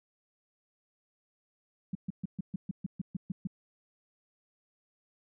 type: tone bursts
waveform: sine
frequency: 186.5 Hz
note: F#3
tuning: 14 cents sharp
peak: -30 dBFS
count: 11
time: 1.93-3.472 s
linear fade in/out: 5 ms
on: 22 ms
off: 130 ms
effects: none